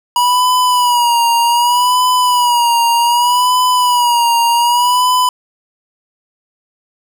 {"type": "tone with vibrato", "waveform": "square", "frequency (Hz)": 969, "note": "B5", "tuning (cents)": -33, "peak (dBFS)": -10, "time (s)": [0.16, 5.29], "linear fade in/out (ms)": 2, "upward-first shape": "sine", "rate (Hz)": 0.65, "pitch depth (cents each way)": 60, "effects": []}